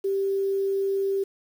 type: tone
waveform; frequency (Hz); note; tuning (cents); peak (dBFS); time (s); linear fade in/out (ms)
sine; 391.4; G4; -3; -22; 0.04-1.24; 10
effects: 8-bit